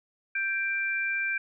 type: tone pair together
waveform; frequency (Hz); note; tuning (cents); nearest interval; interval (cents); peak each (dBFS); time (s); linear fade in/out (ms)
sine; 1574.4 / 2359; G6 / D7; +7 / +7; perfect fifth; 700; -29 / -29; 0.35-1.38; 5
effects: none